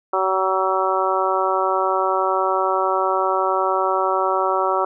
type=harmonic tone; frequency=189.2 Hz; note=F#3; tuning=39 cents sharp; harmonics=2 / 3 / 4 / 5 / 6 / 7; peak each=-24 / -24 / -24 / -24 / -24 / -24 dBFS; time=0.13-4.85 s; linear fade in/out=5 ms; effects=none